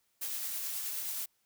blue noise with tremolo, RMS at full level -36 dBFS, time 0.21-1.26 s, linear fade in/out 10 ms, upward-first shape triangle, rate 9.4 Hz, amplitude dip 25%, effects white hiss -75 dBFS RMS until 1.45 s

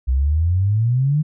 sine exponential sweep, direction up, 61.74 to 156.5 Hz, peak -14 dBFS, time 0.07-1.23 s, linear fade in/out 20 ms, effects none

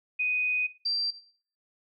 sine tone pair in turn, 2493 / 4706 Hz, D#7 / D8, +3 / +3 cents, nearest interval major seventh, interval 1100 cents, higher second, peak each -25 dBFS, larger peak neither, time 0.19-0.67 / 0.85-1.11 s, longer first, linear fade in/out 10 ms, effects noise-tail reverb RT60 0.5 s tail -18 dB re dry

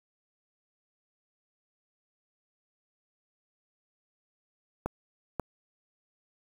clicks, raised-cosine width 1 ms, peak -16 dBFS, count 2, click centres 4.86 / 5.397 s, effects 7-bit

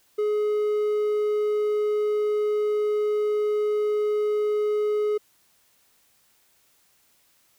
triangle tone, 420.9 Hz, G#4, 23 cents sharp, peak -19 dBFS, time 0.18-5.18 s, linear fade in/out 10 ms, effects white hiss -63 dBFS RMS until 7.58 s

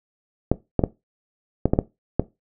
clicks, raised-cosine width 2 ms, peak -3 dBFS, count 7, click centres 0.516 / 0.793 / 0.838 / 1.656 / 1.735 / 1.789 / 2.196 s, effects noise-tail reverb RT60 0.2 s tail -17 dB re dry

